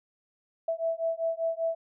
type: beating tone pair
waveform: sine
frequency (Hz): 656 / 661.1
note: E5 / E5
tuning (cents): -9 / +5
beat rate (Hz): 5.1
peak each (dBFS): -30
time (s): 0.68-1.75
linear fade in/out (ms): 5
effects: none